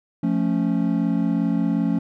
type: chord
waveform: triangle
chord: F augmented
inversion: none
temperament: equal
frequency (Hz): 174.61 / 220 / 277.2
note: F3 / A3 / C#4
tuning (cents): 0 / 0 / 0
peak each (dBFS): -21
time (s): 0.23-1.99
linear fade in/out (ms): 5
effects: none